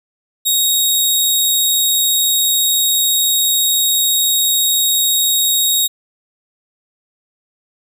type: tone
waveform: 15% pulse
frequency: 3766 Hz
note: A#7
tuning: 17 cents sharp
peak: -5 dBFS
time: 0.45-5.88 s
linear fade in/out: 20 ms
effects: none